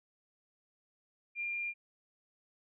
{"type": "tone", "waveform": "sine", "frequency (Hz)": 2397, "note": "D7", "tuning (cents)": 35, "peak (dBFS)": -34, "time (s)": [1.35, 1.74], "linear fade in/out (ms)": 50, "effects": []}